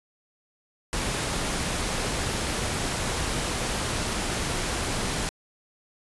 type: noise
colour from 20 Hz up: pink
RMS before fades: -28 dBFS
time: 0.93-5.29 s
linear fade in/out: 0 ms
effects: resampled to 24000 Hz